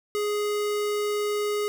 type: tone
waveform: square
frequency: 416.1 Hz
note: G#4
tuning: 3 cents sharp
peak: -25 dBFS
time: 0.15-1.68 s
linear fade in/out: 0 ms
effects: none